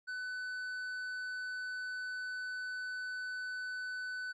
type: tone with tanh clipping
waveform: sine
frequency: 1500 Hz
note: F#6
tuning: 23 cents sharp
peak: -39 dBFS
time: 0.07-4.33 s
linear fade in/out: 20 ms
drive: 7 dB
effects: none